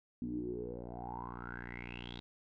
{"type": "tone with low-pass filter sweep", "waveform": "10% pulse", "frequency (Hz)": 59.9, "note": "A#1", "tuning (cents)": 48, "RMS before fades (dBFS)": -43, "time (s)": [0.22, 2.2], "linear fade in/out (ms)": 0, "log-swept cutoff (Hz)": [250, 3800], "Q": 9.9, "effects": []}